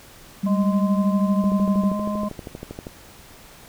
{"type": "tone", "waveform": "sine", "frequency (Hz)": 194.8, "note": "G3", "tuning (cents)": -11, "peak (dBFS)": -18, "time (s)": [0.43, 1.93], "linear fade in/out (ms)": 10}
{"type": "harmonic tone", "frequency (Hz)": 207.5, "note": "G#3", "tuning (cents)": -1, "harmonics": [1, 3, 5], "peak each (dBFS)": [-24, -29, -31], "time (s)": [0.46, 2.29], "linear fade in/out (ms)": 10}
{"type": "click train", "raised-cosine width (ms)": 2, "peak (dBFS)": -19, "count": 19, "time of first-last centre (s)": [1.44, 2.869], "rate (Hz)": 12.6}
{"effects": ["pink hiss -46 dBFS RMS until 3.68 s"]}